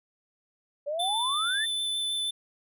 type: exponential sweep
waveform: sine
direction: up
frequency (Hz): 561 to 1864.7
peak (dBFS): -28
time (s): 0.86-1.66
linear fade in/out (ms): 20
type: tone with vibrato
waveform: square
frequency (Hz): 3520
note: A7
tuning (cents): 0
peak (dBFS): -28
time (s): 0.99-2.31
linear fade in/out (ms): 10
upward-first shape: triangle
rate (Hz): 6.3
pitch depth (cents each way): 12
effects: none